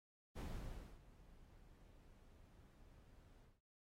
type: noise with ADSR envelope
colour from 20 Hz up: brown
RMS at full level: -45 dBFS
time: 0.35-3.61 s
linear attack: 23 ms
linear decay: 610 ms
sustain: -19 dB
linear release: 190 ms
effects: AAC 48 kbps